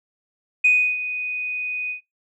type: tone with ADSR envelope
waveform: sine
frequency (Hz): 2489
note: D#7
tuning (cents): 0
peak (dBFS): -11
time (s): 0.64-2.01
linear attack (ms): 9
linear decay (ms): 320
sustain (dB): -13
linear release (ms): 110
effects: noise-tail reverb RT60 0.2 s tail -24 dB re dry + tanh soft clip ceiling -7 dBFS